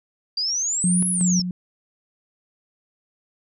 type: exponential two-way sweep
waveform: sine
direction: up then down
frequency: 4699 to 10940 to 5200 Hz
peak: -21 dBFS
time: 0.37-1.42 s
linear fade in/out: 5 ms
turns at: 1.09 s
type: tone with tremolo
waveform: sine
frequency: 180 Hz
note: F#3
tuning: 47 cents flat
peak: -17 dBFS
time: 0.84-1.51 s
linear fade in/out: 2 ms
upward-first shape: square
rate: 2.7 Hz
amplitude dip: 55%
effects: none